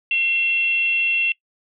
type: tone with frequency modulation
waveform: sine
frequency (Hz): 2714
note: E7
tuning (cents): +50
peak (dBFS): -17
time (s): 0.11-1.32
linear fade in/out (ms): 2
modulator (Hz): 604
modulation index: 0.28
effects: noise-tail reverb RT60 0.1 s tail -21 dB re dry